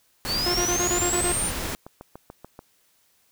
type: noise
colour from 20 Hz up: pink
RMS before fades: -30 dBFS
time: 0.25-1.75 s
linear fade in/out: 0 ms
type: linear sweep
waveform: sine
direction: up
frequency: 4321 to 9280 Hz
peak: -24 dBFS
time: 0.26-1.52 s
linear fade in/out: 50 ms
type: tone bursts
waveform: sawtooth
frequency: 353.6 Hz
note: F4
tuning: 22 cents sharp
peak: -20 dBFS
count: 8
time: 0.46-1.321 s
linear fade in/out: 5 ms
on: 84 ms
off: 27 ms
type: click train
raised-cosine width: 1 ms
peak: -25 dBFS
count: 9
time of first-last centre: 1.43-2.591 s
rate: 6.89 Hz
effects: white hiss -64 dBFS RMS until 3.31 s